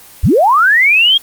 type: linear sweep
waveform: sine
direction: up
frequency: 30.87 to 3298 Hz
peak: -6 dBFS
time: 0.23-1.18 s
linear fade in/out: 10 ms
effects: white hiss -38 dBFS RMS until 1.22 s + Opus 24 kbps